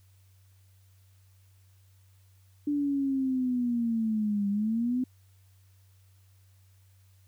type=linear two-way sweep; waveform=sine; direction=down then up; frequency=293.7 to 199.1 to 258 Hz; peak=-25 dBFS; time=2.67-5.04 s; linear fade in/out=5 ms; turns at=4.49 s; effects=added 95 Hz sine -57 dBFS peak until 7.27 s + white hiss -69 dBFS RMS until 7.27 s